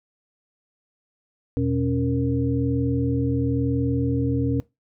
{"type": "tone cluster", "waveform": "sine", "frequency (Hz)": [82.1, 123.1, 276, 467.1], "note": ["E2", "B2", "C#4", "A#4"], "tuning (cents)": [-6, -5, -7, 3], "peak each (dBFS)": [-29, -24, -23, -29], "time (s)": [1.57, 4.6], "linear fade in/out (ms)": 0, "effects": ["noise-tail reverb RT60 0.2 s tail -20 dB re dry"]}